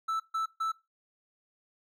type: tone bursts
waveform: triangle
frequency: 1318.5 Hz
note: E6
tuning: in tune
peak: -26 dBFS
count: 3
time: 0.08-0.72 s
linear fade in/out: 10 ms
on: 120 ms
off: 140 ms
effects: noise-tail reverb RT60 0.2 s tail -17 dB re dry